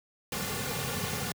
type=noise with comb filter; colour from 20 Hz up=pink; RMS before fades=-33 dBFS; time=0.32-1.32 s; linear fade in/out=2 ms; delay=3.1 ms; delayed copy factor=-0.8; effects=high-pass 80 Hz 12 dB/octave